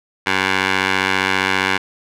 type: tone with band-pass filter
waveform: 15% pulse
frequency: 95 Hz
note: F#2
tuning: 46 cents sharp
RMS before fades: -18 dBFS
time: 0.26-1.78 s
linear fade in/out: 10 ms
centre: 2000 Hz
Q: 1.3
effects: none